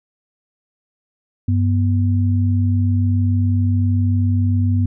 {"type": "tone pair together", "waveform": "sine", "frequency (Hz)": [96.95, 244.3], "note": ["G2", "B3"], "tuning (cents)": [-19, -19], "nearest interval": "octave + major third", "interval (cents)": 1600, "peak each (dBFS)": [-14, -21], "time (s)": [1.48, 4.86], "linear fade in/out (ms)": 5, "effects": []}